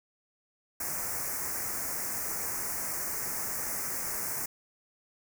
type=band-stop noise; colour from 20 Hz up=white; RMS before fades=-34 dBFS; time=0.8-4.46 s; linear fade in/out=5 ms; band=2200 to 5400 Hz; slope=48 dB/octave; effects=none